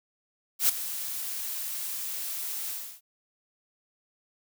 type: noise with ADSR envelope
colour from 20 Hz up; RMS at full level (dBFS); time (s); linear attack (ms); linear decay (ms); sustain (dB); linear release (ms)
blue; -20; 0.59-3.01; 100; 9; -14; 310
effects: none